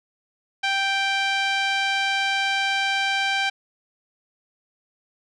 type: tone with low-pass filter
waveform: 5% pulse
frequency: 784 Hz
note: G5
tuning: in tune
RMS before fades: -23 dBFS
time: 0.63-3.5 s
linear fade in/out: 10 ms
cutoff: 2700 Hz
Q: 1
effects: none